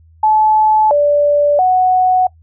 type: tone with pitch steps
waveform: sine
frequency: 863 / 583 / 739 Hz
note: A5 / D5 / F#5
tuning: -34 / -13 / -2 cents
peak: -8 dBFS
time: 0.23-2.27 s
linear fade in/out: 5 ms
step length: 680 ms
effects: noise-tail reverb RT60 0.1 s tail -21 dB re dry + added 81 Hz sine -43 dBFS peak until 2.42 s